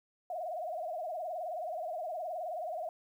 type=tone with vibrato; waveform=sine; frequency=674 Hz; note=E5; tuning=38 cents sharp; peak=-35 dBFS; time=0.3-2.89 s; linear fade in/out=2 ms; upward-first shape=sine; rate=19 Hz; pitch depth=150 cents each way; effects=11-bit